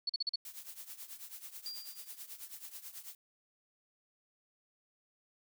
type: tone bursts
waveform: sine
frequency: 4415 Hz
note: C#8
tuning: 8 cents flat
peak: -31 dBFS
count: 5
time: 0.07-0.359 s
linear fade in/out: 5 ms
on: 25 ms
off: 41 ms
type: noise with tremolo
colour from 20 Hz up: blue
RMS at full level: -45 dBFS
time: 0.45-3.15 s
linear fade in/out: 2 ms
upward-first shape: triangle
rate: 9.2 Hz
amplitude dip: 85%
type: tone with exponential decay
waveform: sine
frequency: 4765 Hz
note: D8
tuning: 24 cents sharp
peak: -38 dBFS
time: 1.66-2.31 s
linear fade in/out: 1 ms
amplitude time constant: 140 ms
effects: none